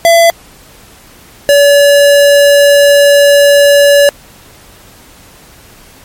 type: tone pair in turn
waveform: square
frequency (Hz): 673 / 570.7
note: E5 / D5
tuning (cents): +36 / -50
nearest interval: minor third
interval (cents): 286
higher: first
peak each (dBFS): -3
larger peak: neither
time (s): 0.05-0.3 / 1.49-4.09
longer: second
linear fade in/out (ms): 0
effects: pink hiss -38 dBFS RMS until 6.04 s + MP3 64 kbps